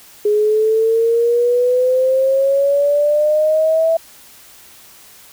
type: exponential sweep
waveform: sine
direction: up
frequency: 415.3 to 659.3 Hz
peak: -11 dBFS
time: 0.25-3.97 s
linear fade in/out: 5 ms
effects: white hiss -43 dBFS RMS until 5.32 s